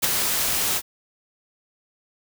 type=noise with ADSR envelope; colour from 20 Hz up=white; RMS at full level=-17 dBFS; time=0.02-0.82 s; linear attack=23 ms; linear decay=10 ms; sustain=-6 dB; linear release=55 ms; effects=none